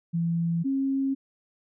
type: tone pair in turn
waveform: sine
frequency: 168.1 / 270.7 Hz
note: E3 / C#4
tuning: +34 / -41 cents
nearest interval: minor sixth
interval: 825 cents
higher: second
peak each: -23 dBFS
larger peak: neither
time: 0.13-0.64 / 0.64-1.15 s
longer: neither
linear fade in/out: 20 ms
effects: none